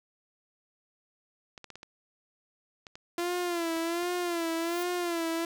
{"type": "clicks", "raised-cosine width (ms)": 0.2, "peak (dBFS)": -27, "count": 10, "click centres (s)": [1.578, 1.643, 1.703, 1.756, 1.831, 2.868, 2.955, 3.196, 3.767, 4.031]}
{"type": "tone with vibrato", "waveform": "sawtooth", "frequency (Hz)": 342.1, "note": "F4", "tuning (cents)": -36, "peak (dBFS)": -25, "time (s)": [3.18, 5.45], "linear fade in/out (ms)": 2, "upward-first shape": "sine", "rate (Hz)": 1.3, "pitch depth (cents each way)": 72}
{"type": "noise with exponential growth", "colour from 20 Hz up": "violet", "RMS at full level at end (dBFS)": -40, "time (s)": [4.44, 4.83], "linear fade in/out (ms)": 2, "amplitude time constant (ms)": 83}
{"effects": []}